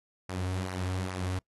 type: tone with flanger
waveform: sawtooth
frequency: 92.5 Hz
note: F#2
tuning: in tune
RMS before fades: -33 dBFS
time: 0.29-1.39 s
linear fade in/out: 5 ms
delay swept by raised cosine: 0.26 to 5.96 ms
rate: 2.4 Hz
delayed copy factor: -0.5
effects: noise-tail reverb RT60 0.1 s tail -25 dB re dry + AAC 32 kbps